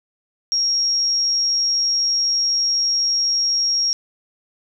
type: tone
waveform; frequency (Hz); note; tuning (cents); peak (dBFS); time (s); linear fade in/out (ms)
sine; 5588; F8; 0; -16; 0.52-3.93; 0
effects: none